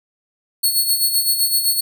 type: tone with tremolo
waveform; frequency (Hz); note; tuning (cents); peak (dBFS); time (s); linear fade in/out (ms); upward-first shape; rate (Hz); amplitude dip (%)
10% pulse; 4384; C#8; -20; -6; 0.63-1.81; 10; sine; 7.8; 60
effects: none